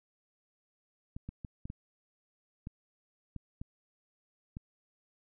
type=clicks; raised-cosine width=5 ms; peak=-28 dBFS; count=9; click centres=1.165 / 1.29 / 1.448 / 1.655 / 1.701 / 2.671 / 3.363 / 3.615 / 4.569 s; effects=none